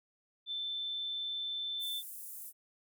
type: tone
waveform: sine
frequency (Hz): 3537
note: A7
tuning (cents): +8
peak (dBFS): -35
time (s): 0.46-2.03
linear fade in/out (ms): 50
type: high-pass noise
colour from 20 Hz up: pink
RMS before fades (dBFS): -46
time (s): 1.79-2.53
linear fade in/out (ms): 50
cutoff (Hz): 9900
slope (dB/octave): 24
effects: none